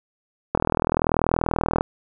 click train, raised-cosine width 1 ms, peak -5 dBFS, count 52, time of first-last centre 0.55-1.809 s, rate 40.5 Hz, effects none

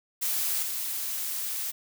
blue noise with level steps, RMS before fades -28 / -32 dBFS, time 0.21-1.72 s, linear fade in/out 20 ms, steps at 0.62 s, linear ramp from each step 10 ms, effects none

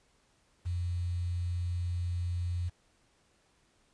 sine tone with quantisation, 87.9 Hz, F2, 12 cents sharp, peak -30 dBFS, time 0.65-2.7 s, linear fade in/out 20 ms, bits 9, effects pink hiss -69 dBFS RMS until 3.93 s + resampled to 22050 Hz

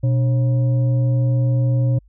sine tone with frequency modulation, 123.47 Hz, B2, in tune, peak -14 dBFS, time 0.03-1.99 s, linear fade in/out 10 ms, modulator 418 Hz, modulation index 0.32, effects added 50 Hz sine -48 dBFS peak until 2.08 s

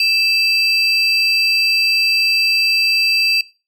triangle tone pair together, 2637 / 4716 Hz, E7 / D8, 0 / +6 cents, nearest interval minor seventh, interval 1006 cents, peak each -14 dBFS, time 0-3.41 s, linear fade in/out 2 ms, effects noise-tail reverb RT60 0.3 s tail -21 dB re dry

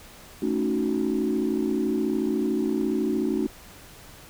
sine chord, D# half-diminished seventh, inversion second, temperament equal, 220 / 277.2 / 311.1 / 370 Hz, A3 / C#4 / D#4 / F#4, 0 / 0 / 0 / 0 cents, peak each -27 dBFS, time 0.42-3.47 s, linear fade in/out 5 ms, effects tanh soft clip ceiling -15 dBFS + pink hiss -47 dBFS RMS until 4.29 s

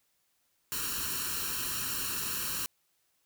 white noise with comb filter, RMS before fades -34 dBFS, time 0.72-2.66 s, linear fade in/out 0 ms, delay 0.71 ms, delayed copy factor +0.85, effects white hiss -74 dBFS RMS until 3.25 s

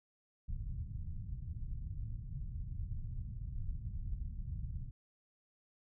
pink low-pass noise, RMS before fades -41 dBFS, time 0.48-4.91 s, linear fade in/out 10 ms, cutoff 130 Hz, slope 24 dB/octave, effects none

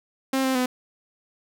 sawtooth tone with pitch steps, 266 / 262.6 / 252.2 Hz, C4 / C4 / B3, +29 / +6 / +36 cents, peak -17 dBFS, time 0.33-0.66 s, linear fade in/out 5 ms, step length 110 ms, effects none

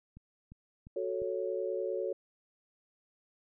click train, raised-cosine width 5 ms, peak -38 dBFS, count 4, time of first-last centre 0.17-1.219 s, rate 2.86 Hz
sine chord, F# minor, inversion none, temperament equal, 370 / 440 / 554.4 Hz, F#4 / A4 / C#5, 0 / 0 / 0 cents, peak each -36 dBFS, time 0.96-2.13 s, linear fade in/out 5 ms
effects none

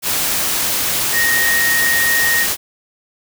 sine tone in noise, 1864.7 Hz, A#6, in tune, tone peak -14 dBFS, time 1.12-2.47 s, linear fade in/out 50 ms, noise white, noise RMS -18 dBFS, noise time 0.02-2.57 s, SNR +1 dB, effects none

